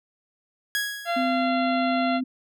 sawtooth tone with exponential decay, 1661.2 Hz, G#6, in tune, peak -18 dBFS, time 0.75-1.49 s, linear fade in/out 0 ms, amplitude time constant 160 ms
harmonic tone, 687 Hz, F5, 29 cents flat, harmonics 1 / 2 / 3 / 4 / 5 / 6, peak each -24 / -30 / -34 / -36 / -38 / -40 dBFS, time 1.05-2.21 s, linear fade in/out 50 ms
sine tone, 257.1 Hz, C4, 30 cents flat, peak -24 dBFS, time 1.16-2.24 s, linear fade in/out 10 ms
effects none

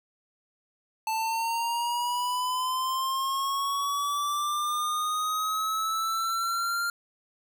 square linear sweep, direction up, 880 to 1396.9 Hz, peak -27 dBFS, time 1.07-6.9 s, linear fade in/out 2 ms, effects none

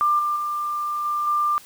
sine tone with level steps, 1191 Hz, D6, 24 cents sharp, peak -16 / -20 / -23 / -21 / -18 dBFS, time 0.01-1.58 s, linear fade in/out 0 ms, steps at 0.19 / 0.36 / 1.05 / 1.27 s, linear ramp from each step 2 ms, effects white hiss -47 dBFS RMS until 1.65 s

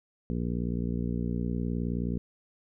harmonic tone, 59.3 Hz, A#1, 30 cents sharp, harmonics 1 / 2 / 3 / 4 / 5 / 6 / 7 / 8, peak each -34 / -36 / -32 / -34 / -41 / -46 / -42 / -46 dBFS, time 0.3-2.18 s, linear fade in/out 0 ms, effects none

